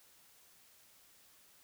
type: silence
effects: white hiss -64 dBFS RMS until 1.63 s